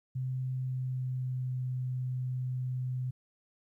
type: tone with pitch glide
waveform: sine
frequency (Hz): 129.2 to 127.35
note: C3 to C3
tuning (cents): -21 to -46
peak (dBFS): -31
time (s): 0.15-3.11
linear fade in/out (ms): 10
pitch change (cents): -25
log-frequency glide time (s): 0.55-1.62
effects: 12-bit